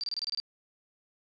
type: tone bursts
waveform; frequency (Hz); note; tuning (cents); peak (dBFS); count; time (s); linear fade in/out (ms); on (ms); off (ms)
sine; 4672; D8; -10; -30; 8; 0.01-0.4; 0; 26; 26
effects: resampled to 16000 Hz + 11-bit